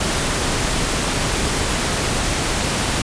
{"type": "noise", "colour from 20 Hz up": "pink", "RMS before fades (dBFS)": -20, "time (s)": [0, 3.02], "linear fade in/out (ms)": 5, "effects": ["resampled to 22050 Hz"]}